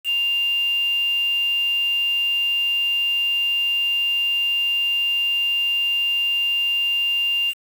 sine tone with quantisation, 2794 Hz, F7, in tune, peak -18 dBFS, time 0.04-7.54 s, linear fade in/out 50 ms, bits 6, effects none

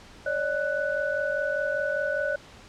sine tone cluster, 558 / 603 / 1486 Hz, C#5 / D5 / F#6, +11 / +46 / +7 cents, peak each -29 dBFS, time 0.26-2.36 s, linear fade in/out 5 ms, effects pink hiss -49 dBFS RMS until 2.68 s + low-pass 6000 Hz 12 dB/octave

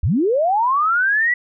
sine linear sweep, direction up, 56.1 to 1975.5 Hz, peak -14 dBFS, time 0.03-1.34 s, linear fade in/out 5 ms, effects none

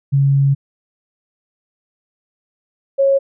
sine tone pair in turn, 138.59 / 547.8 Hz, C#3 / C#5, 0 / -21 cents, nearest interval 2 octaves, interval 2379 cents, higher second, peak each -10 dBFS, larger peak neither, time 0.12-0.55 / 2.98-3.19 s, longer first, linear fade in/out 20 ms, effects none

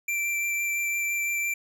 square tone with vibrato, 2349 Hz, D7, in tune, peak -26 dBFS, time 0.08-1.54 s, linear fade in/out 5 ms, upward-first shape sine, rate 5.9 Hz, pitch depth 9 cents each way, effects none

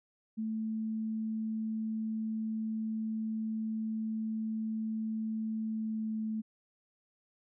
sine tone with pitch glide, 220 to 218.6 Hz, A3 to A3, 0 to -11 cents, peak -32 dBFS, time 0.37-6.42 s, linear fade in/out 20 ms, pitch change -11 cents, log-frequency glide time 5.65-6.17 s, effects none

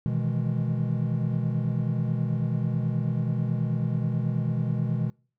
triangle chord, E major seventh, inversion second, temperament equal with one note detuned, 123.47 / 155.56 / 164.81 / 208.5 Hz, B2 / D#3 / E3 / G#3, 0 / 0 / 0 / +7 cents, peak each -25 / -28 / -29 / -30 dBFS, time 0.06-5.1 s, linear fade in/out 0 ms, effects noise-tail reverb RT60 0.4 s tail -25 dB re dry

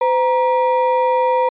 triangle ring-modulated tone, 726 Hz, F#5, 33 cents flat, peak -8 dBFS, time 0.01-1.49 s, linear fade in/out 5 ms, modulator 216 Hz, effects resampled to 8000 Hz

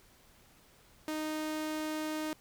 sawtooth tone, 309.6 Hz, D#4, 9 cents flat, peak -30 dBFS, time 1.08-2.33 s, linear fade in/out 0 ms, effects pink hiss -62 dBFS RMS until 2.4 s

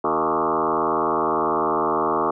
sine tone with frequency modulation, 767 Hz, G5, 38 cents flat, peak -18 dBFS, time 0.04-2.31 s, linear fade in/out 5 ms, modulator 79.6 Hz, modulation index 6, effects none

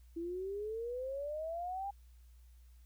sine exponential sweep, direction up, 329.6 to 812 Hz, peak -37 dBFS, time 0.16-1.91 s, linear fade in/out 10 ms, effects added 60 Hz sine -56 dBFS peak until 2.85 s + white hiss -74 dBFS RMS until 2.85 s

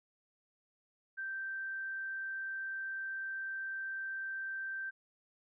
sine tone, 1564 Hz, G6, 4 cents flat, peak -37 dBFS, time 1.17-4.91 s, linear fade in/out 20 ms, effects none

